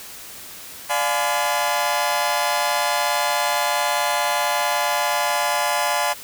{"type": "chord", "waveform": "sawtooth", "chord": "D diminished seventh", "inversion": "none", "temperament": "just", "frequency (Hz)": [587.3, 704.8, 845.8, 1014.9], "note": ["D5", "F5", "Ab5", "Cb6"], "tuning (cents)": [0, 16, 31, 47], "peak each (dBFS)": [-22, -21, -20, -21], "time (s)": [0.89, 6.14], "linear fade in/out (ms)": 20, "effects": ["white hiss -38 dBFS RMS until 6.23 s"]}